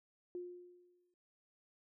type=tone with exponential decay; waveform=sine; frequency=355.5 Hz; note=F4; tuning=31 cents sharp; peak=-39 dBFS; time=0.35-1.14 s; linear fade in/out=1 ms; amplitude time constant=170 ms; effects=noise-tail reverb RT60 0.6 s tail -22 dB re dry